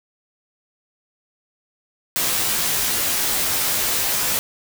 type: noise with comb filter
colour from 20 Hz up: white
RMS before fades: -21 dBFS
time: 2.16-4.39 s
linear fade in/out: 0 ms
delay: 15 ms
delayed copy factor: -0.7
effects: none